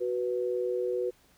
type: tone pair together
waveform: sine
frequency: 370.8 / 492.1 Hz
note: F#4 / B4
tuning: +4 / -6 cents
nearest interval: perfect fourth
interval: 490 cents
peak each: -30 / -30 dBFS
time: 0-1.11 s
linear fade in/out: 20 ms
effects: pink hiss -63 dBFS RMS until 1.37 s